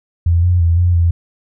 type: tone with pitch steps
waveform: sine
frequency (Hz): 85 / 88.9 / 84.2 / 88.2 / 85.1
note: F2 / F2 / E2 / F2 / F2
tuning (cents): -46 / +31 / +37 / +18 / -44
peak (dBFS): -9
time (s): 0.26-1.11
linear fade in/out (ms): 5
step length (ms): 170
effects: none